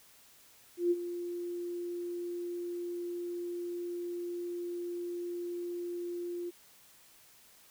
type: tone with ADSR envelope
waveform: sine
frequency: 349.2 Hz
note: F4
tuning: in tune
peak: -23 dBFS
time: 0.77-6.51 s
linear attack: 140 ms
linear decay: 38 ms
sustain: -12 dB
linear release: 22 ms
effects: white hiss -60 dBFS RMS until 7.7 s